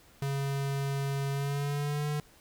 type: tone with pitch glide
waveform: square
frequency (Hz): 138.59 to 148.54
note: C#3 to D3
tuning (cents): 0 to +20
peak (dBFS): -30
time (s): 0.22-2.2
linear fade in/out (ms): 2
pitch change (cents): +120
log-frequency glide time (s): 1.31-2.09
effects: pink hiss -59 dBFS RMS until 2.4 s